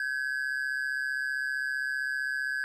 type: ring-modulated tone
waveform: triangle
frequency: 1611 Hz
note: G6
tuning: 47 cents sharp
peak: -24 dBFS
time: 0-2.64 s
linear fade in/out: 0 ms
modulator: 67.7 Hz
effects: none